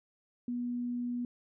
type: tone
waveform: sine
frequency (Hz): 243.1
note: B3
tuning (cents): -27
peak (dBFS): -32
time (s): 0.48-1.25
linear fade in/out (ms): 2
effects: none